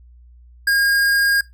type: tone with hard clipping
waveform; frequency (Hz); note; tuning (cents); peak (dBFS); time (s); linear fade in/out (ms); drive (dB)
sine; 1623; G#6; -40; -15; 0.67-1.41; 5; 17
effects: noise-tail reverb RT60 0.2 s tail -19 dB re dry + added 60 Hz sine -43 dBFS peak until 1.53 s